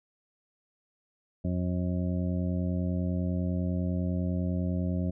harmonic tone, 90 Hz, F#2, 47 cents flat, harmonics 1 / 2 / 3 / 4 / 6 / 7, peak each -30 / -30 / -36 / -43 / -43 / -42 dBFS, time 1.44-5.11 s, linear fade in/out 10 ms, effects none

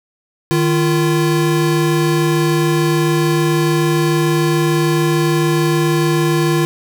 square tone pair together, 154.03 / 343.8 Hz, D#3 / F4, -17 / -27 cents, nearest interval octave + major second, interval 1390 cents, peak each -16 dBFS, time 0.51-6.65 s, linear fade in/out 0 ms, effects none

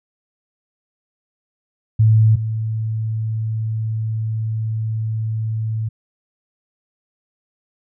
sine tone pair in turn, 109.9 / 110.47 Hz, A2 / A2, -2 / +7 cents, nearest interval unison, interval 9 cents, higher second, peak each -9 / -19 dBFS, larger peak first, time 1.99-2.36 / 2.36-5.89 s, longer second, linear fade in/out 10 ms, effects none

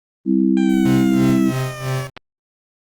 sine chord, C major, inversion second, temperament just, 196.22 / 261.6 / 327 Hz, G3 / C4 / E4, +2 / 0 / -14 cents, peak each -17 dBFS, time 0.25-1.53 s, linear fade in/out 50 ms
15% pulse exponential sweep, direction down, 796 to 566 Hz, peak -24 dBFS, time 0.57-2.07 s, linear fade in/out 0 ms
45% pulse tone with tremolo, 130.81 Hz, C3, in tune, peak -18 dBFS, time 0.85-2.1 s, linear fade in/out 5 ms, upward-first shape sine, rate 3 Hz, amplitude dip 85%
clicks, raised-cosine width 0.3 ms, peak -16 dBFS, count 2, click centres 2.167 / 2.175 s
effects Opus 24 kbps

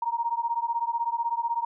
sine beating tone pair, 927 / 943 Hz, A#5 / A#5, -10 / +20 cents, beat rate 16 Hz, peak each -28 dBFS, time 0.02-1.65 s, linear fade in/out 5 ms, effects none

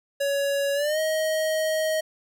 square tone with pitch glide, 561 to 629.7 Hz, C#5 to D#5, +21 to +21 cents, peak -23 dBFS, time 0.2-2.01 s, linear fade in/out 10 ms, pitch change +200 cents, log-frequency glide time 0.74-0.99 s, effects none

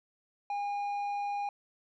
square tone with low-pass filter, 813 Hz, G#5, 37 cents flat, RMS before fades -34 dBFS, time 0.5-1.49 s, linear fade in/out 2 ms, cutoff 1900 Hz, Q 0.64, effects none

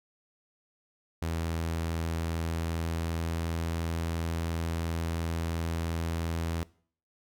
sawtooth tone with pitch glide, 82.41 to 82.89 Hz, E2 to E2, 0 to +10 cents, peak -26 dBFS, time 1.22-6.63 s, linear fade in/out 0 ms, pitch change +10 cents, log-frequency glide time 2.31-3.57 s, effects noise-tail reverb RT60 0.5 s tail -21 dB re dry

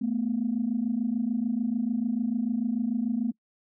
sine tone pair together, 219.2 / 246 Hz, A3 / B3, -6 / -7 cents, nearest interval major second, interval 199 cents, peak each -27 dBFS, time 0.01-3.32 s, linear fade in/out 10 ms, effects noise-tail reverb RT60 0.1 s tail -26 dB re dry + tanh soft clip ceiling -17 dBFS

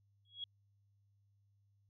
sine tone with exponential growth, 3322 Hz, G#7, in tune, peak -37 dBFS, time 0.25-0.44 s, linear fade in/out 2 ms, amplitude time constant 40 ms, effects added 100 Hz sine -70 dBFS peak until 1.89 s

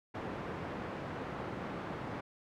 pink band-pass noise, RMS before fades -41 dBFS, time 0.14-2.21 s, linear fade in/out 10 ms, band 120 to 1500 Hz, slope 12 dB/octave, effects none

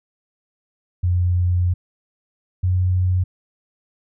sine tone pair in turn, 89.1 / 91.39 Hz, F2 / F#2, +35 / -21 cents, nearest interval unison, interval 44 cents, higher second, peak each -15 dBFS, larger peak neither, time 1.03-1.74 / 2.63-3.24 s, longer first, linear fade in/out 10 ms, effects none

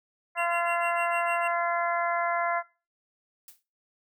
harmonic tone, 343.1 Hz, F4, 31 cents flat, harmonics 2 / 3 / 4 / 5 / 6, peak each -29 / -31 / -32 / -33 / -34 dBFS, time 0.35-2.63 s, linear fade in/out 50 ms
triangle tone with tremolo, 2742 Hz, F7, 32 cents flat, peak -28 dBFS, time 0.37-1.48 s, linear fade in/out 10 ms, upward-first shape sine, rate 6.6 Hz, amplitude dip 95%
blue noise with exponential decay, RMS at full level -44 dBFS, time 3.48-3.63 s, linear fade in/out 2 ms, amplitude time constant 32 ms
effects noise-tail reverb RT60 0.3 s tail -18 dB re dry

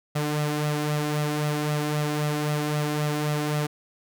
sawtooth tone with flanger, 149.5 Hz, D3, 31 cents sharp, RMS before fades -26 dBFS, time 0.15-3.67 s, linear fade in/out 10 ms, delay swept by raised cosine 1.5 to 2.9 ms, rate 3.8 Hz, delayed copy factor +0.55, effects none

